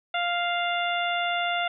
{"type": "harmonic tone", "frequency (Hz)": 698.5, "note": "F5", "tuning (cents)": 0, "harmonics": [1, 2, 3, 4, 5], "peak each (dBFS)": [-27, -30, -32, -33, -34], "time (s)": [0.14, 1.68], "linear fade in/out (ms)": 5, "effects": []}